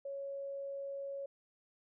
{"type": "tone", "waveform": "sine", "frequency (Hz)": 554.4, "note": "C#5", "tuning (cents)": 0, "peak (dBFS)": -39, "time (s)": [0.05, 1.26], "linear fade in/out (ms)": 5, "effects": []}